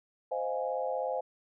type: chord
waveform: sine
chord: F minor seventh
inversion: second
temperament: equal with one note detuned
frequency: 519.6 / 622.3 / 698.5 / 830.6 Hz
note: C5 / Eb5 / F5 / Ab5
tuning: -12 / 0 / 0 / 0 cents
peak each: -33 / -37 / -37 / -37 dBFS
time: 0.31-1.21 s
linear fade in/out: 10 ms
effects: none